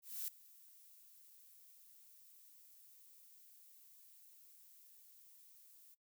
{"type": "noise with ADSR envelope", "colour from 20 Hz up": "violet", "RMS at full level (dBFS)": -41, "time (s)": [0.02, 5.95], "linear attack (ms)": 260, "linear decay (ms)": 3, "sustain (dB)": -22, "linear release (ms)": 16, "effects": ["noise-tail reverb RT60 0.1 s tail -18 dB re dry"]}